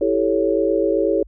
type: chord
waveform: sine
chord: A dominant seventh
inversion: second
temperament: equal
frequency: 329.6 / 392 / 440 / 554.4 Hz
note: E4 / G4 / A4 / C#5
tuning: 0 / 0 / 0 / 0 cents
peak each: -21 dBFS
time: 0.01-1.23 s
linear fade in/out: 5 ms
effects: added 50 Hz sine -41 dBFS peak until 1.27 s